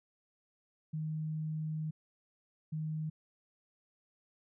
sine tone pair in turn, 155.9 / 155.9 Hz, D#3 / D#3, +4 / +4 cents, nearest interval unison, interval 0 cents, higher neither, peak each -34 / -34 dBFS, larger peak neither, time 0.93-1.91 / 2.72-3.1 s, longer first, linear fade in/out 10 ms, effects none

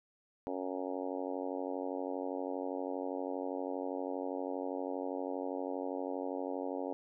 harmonic tone, 92.5 Hz, F#2, in tune, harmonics 3 / 4 / 5 / 6 / 7 / 8 / 9 / 10, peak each -40 / -44 / -42 / -42 / -46 / -47 / -47 / -52 dBFS, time 0.47-6.93 s, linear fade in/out 0 ms, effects none

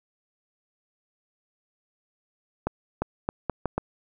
accelerating click train, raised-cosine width 1 ms, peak -11 dBFS, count 6, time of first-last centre 2.67-3.78 s, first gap 350 ms, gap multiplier 0.77, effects none

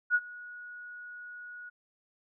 sine tone with ADSR envelope, 1457 Hz, F#6, 27 cents flat, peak -20 dBFS, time 0.1-1.7 s, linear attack 47 ms, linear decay 49 ms, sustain -22 dB, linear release 16 ms, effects none

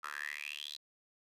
10% pulse tone with high-pass filter sweep, 73.7 Hz, D2, 7 cents sharp, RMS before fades -43 dBFS, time 0.03-0.77 s, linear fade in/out 10 ms, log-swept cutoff 1300 to 4000 Hz, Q 8.8, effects resampled to 32000 Hz

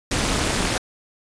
pink noise with amplitude modulation, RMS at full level -18 dBFS, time 0.11-0.78 s, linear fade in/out 5 ms, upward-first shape sine, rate 226 Hz, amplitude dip 90%, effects resampled to 22050 Hz

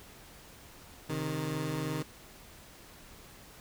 20% pulse tone pair together, 132.52 / 155.56 Hz, C3 / D#3, +22 / 0 cents, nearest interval minor third, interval 278 cents, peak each -32 / -29 dBFS, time 1.09-2.03 s, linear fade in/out 10 ms, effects pink hiss -53 dBFS RMS until 3.6 s

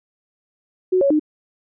sine tone with pitch steps, 369.8 / 556 / 304.6 Hz, F#4 / C#5 / D#4, -1 / +5 / -37 cents, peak -13 dBFS, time 0.92-1.196 s, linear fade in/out 10 ms, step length 92 ms, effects none

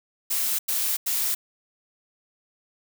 blue noise bursts, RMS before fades -25 dBFS, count 3, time 0.3-1.35 s, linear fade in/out 10 ms, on 290 ms, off 90 ms, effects none

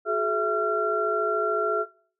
sine tone cluster, 370.6 / 424.5 / 663 / 1369 Hz, F#4 / G#4 / E5 / F6, +3 / +38 / +10 / -35 cents, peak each -31 / -26 / -28 / -26 dBFS, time 0.05-1.86 s, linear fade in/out 50 ms, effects noise-tail reverb RT60 0.5 s tail -22 dB re dry

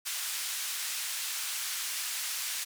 white band-pass noise, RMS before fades -35 dBFS, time 0.05-2.65 s, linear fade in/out 20 ms, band 1500 to 11000 Hz, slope 12 dB/octave, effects none

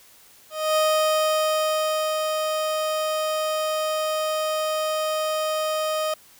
30% pulse tone with ADSR envelope, 622.3 Hz, D#5, in tune, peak -15 dBFS, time 0.5-6.14 s, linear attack 260 ms, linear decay 1400 ms, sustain -5 dB, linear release 4 ms, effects white hiss -52 dBFS RMS until 6.39 s

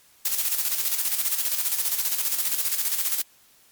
blue noise with tremolo, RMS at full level -23 dBFS, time 0.25-3.22 s, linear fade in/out 5 ms, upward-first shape square, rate 15 Hz, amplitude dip 50%, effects white hiss -57 dBFS RMS until 3.71 s + MP3 96 kbps

